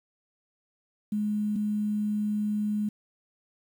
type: tone pair in turn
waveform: sine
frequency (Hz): 210 / 210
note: G#3 / G#3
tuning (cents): +19 / +19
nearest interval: unison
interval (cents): 0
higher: neither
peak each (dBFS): -25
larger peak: neither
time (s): 1.12-1.56 / 1.56-2.89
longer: second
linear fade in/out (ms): 5
effects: 9-bit